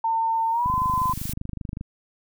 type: tone with pitch glide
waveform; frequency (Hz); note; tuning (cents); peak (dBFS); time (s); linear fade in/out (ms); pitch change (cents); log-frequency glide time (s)
sine; 904 to 1020.6; A5 to C6; +47 to -43; -20; 0.04-1.13; 5; +210; 0.51-0.71
type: noise with exponential growth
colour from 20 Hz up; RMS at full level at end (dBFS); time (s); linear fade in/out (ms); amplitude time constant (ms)
blue; -32; 0.18-1.33; 2; 250
type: click train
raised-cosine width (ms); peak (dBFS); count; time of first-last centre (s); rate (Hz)
5; -19; 30; 0.66-1.811; 25.2
effects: none